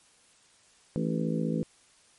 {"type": "harmonic tone with a mistuned harmonic", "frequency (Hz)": 55, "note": "A1", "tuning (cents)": 0, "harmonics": [3, 4, 5, 6, 7, 8, 9], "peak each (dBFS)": [-30, -31, -35, -39, -39, -41, -37], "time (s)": [0.96, 1.63], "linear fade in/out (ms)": 0, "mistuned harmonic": 6, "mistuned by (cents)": -46, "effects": ["white hiss -61 dBFS RMS until 2.18 s", "MP3 48 kbps"]}